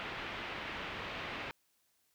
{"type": "low-pass noise", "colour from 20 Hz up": "white", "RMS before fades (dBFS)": -42, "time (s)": [0, 1.51], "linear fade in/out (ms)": 0, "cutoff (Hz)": 2900, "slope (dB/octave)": 24, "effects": ["white hiss -75 dBFS RMS until 2.14 s"]}